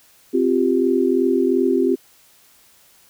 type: chord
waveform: sine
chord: C suspended fourth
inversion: none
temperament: equal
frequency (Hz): 261.6 / 349.2 / 392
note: C4 / F4 / G4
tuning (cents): 0 / 0 / 0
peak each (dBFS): -19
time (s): 0.33-1.96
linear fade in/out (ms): 20
effects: white hiss -53 dBFS RMS until 3.09 s